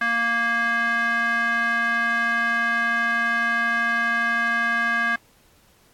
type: tone with band-pass filter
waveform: square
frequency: 233.1 Hz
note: A#3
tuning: in tune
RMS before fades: -22 dBFS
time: 0.01-5.16 s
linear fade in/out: 5 ms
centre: 1600 Hz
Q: 4.3
effects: pink hiss -58 dBFS RMS until 5.93 s + AAC 64 kbps